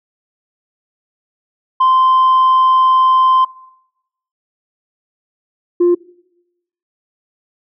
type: tone pair in turn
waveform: sine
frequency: 1039 / 350.3 Hz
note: C6 / F4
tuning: -12 / +5 cents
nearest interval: octave + perfect fifth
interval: 1883 cents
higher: first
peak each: -6 dBFS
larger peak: neither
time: 1.8-3.45 / 5.8-5.95 s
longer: first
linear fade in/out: 10 ms
effects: noise-tail reverb RT60 0.9 s tail -23 dB re dry + tanh soft clip ceiling -6 dBFS